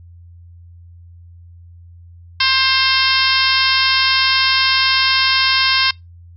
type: harmonic tone with a mistuned harmonic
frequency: 528 Hz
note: C5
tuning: 16 cents sharp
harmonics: 2 / 3 / 4 / 5 / 6 / 7 / 8 / 9 / 10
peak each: -21 / -21 / -21 / -21 / -21 / -21 / -21 / -21 / -21 dBFS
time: 2.4-5.91 s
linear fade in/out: 5 ms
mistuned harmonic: 5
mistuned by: +27 cents
effects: noise-tail reverb RT60 0.2 s tail -26 dB re dry + added 86 Hz sine -38 dBFS peak until 6.36 s